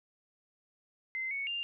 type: tone with pitch steps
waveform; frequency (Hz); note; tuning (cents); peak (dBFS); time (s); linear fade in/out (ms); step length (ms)
sine; 2069 / 2218 / 2797; C7 / C#7 / F7; -20 / 0 / +2; -33; 1.15-1.63; 0; 160
effects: none